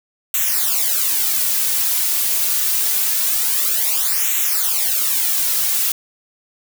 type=noise with flanger; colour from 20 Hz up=blue; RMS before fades=-18 dBFS; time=0.34-5.92 s; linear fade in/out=2 ms; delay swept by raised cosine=0.2 to 3.9 ms; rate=0.25 Hz; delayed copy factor=-0.9; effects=none